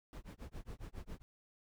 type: noise with tremolo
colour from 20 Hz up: brown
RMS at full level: -44 dBFS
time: 0.13-1.22 s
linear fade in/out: 0 ms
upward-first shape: sine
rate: 7.3 Hz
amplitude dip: 100%
effects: none